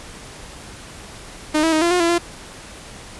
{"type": "tone with pitch steps", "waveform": "sawtooth", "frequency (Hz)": [306.3, 324.8, 312.8, 342.6, 358, 337.5, 344.1], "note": ["D#4", "E4", "D#4", "F4", "F4", "E4", "F4"], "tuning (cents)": [-27, -26, 9, -33, 43, 41, -26], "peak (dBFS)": -11, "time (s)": [1.54, 2.184], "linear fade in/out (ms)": 10, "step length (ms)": 92, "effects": ["pink hiss -38 dBFS RMS until 3.19 s", "resampled to 24000 Hz"]}